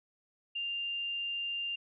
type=tone; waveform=sine; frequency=2794 Hz; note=F7; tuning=in tune; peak=-33 dBFS; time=0.55-1.76 s; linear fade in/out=10 ms; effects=none